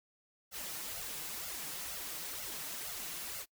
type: noise with flanger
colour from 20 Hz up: white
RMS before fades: -42 dBFS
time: 0.51-3.46 s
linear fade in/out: 50 ms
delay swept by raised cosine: 1.4 to 6.6 ms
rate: 2.1 Hz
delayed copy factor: +0.9
effects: noise-tail reverb RT60 0.1 s tail -23 dB re dry

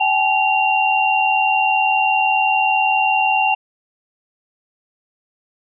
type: tone cluster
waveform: sine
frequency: 773 / 853 / 2765 Hz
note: G5 / G#5 / F7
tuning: -24 / +46 / -18 cents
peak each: -18 dBFS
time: 0-3.55 s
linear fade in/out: 10 ms
effects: none

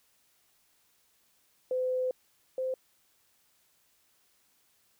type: tone pair in turn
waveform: sine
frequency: 510 / 518.3 Hz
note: C5 / C5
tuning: -44 / -16 cents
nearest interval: unison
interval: 28 cents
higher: second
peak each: -27 / -29 dBFS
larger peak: first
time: 1.71-2.11 / 2.58-2.74 s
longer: first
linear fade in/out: 2 ms
effects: white hiss -69 dBFS RMS until 4.99 s

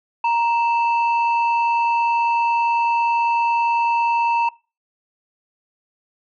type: tone pair together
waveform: sine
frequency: 935 / 2647 Hz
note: A#5 / E7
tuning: +5 / +7 cents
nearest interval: octave + tritone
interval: 1802 cents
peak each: -15 / -25 dBFS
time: 0.24-4.49 s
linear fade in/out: 5 ms
effects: noise-tail reverb RT60 0.3 s tail -22 dB re dry + tanh soft clip ceiling -11 dBFS

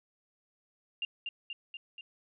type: tone with echo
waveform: sine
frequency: 2794 Hz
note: F7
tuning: in tune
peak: -31 dBFS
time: 1.02-1.05 s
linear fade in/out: 2 ms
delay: 240 ms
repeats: 4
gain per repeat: -3 dB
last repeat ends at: 2.01 s
effects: none

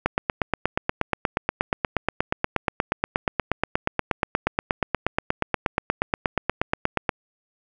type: click train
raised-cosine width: 0.5 ms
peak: -5 dBFS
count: 60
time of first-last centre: 0.06-7.092 s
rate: 8.39 Hz
effects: none

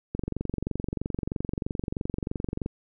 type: click train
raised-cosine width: 3 ms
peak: -16 dBFS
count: 59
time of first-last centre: 0.15-2.661 s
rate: 23.1 Hz
effects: none

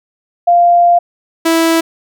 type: tone pair in turn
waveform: sine / sawtooth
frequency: 696 / 328.5 Hz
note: F5 / E4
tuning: -6 / -6 cents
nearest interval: octave + minor second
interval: 1300 cents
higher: first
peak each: -5 dBFS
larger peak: neither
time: 0.47-0.99 / 1.45-1.81 s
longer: first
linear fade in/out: 10 ms
effects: none

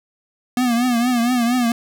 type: tone with vibrato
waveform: square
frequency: 242.1 Hz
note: B3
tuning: 34 cents flat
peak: -16 dBFS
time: 0.57-1.72 s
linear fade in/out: 2 ms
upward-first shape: triangle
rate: 4.3 Hz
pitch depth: 100 cents each way
effects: none

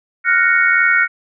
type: chord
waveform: sine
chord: Gb major seventh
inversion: third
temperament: equal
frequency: 1396.9 / 1480 / 1864.7 / 2217 Hz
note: F6 / Gb6 / Bb6 / Db7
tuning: 0 / 0 / 0 / 0 cents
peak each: -16 dBFS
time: 0.24-1.08 s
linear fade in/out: 50 ms
effects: none

